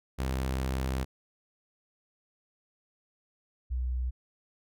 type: tone pair in turn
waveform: sawtooth / sine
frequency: 65.41 / 62.39 Hz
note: C2 / B1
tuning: 0 / +18 cents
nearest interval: minor second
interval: 82 cents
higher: first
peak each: -25 / -28 dBFS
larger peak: first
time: 0.18-1.05 / 3.7-4.11 s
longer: first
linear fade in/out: 20 ms
effects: none